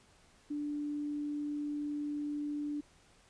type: tone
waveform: sine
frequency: 293.7 Hz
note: D4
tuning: in tune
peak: -34 dBFS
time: 0.5-2.81 s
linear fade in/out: 10 ms
effects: pink hiss -64 dBFS RMS until 3.29 s + resampled to 22050 Hz